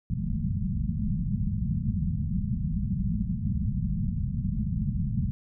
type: low-pass noise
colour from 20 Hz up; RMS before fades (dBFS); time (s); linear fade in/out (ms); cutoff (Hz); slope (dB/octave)
white; -28; 0.1-5.31; 0; 220; 96
effects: none